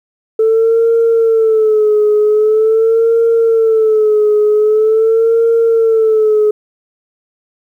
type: tone with vibrato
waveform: sine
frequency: 440.1 Hz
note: A4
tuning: in tune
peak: -6 dBFS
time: 0.39-6.51 s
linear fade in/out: 5 ms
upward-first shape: sine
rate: 0.44 Hz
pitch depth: 75 cents each way
effects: tanh soft clip ceiling -4 dBFS + 8-bit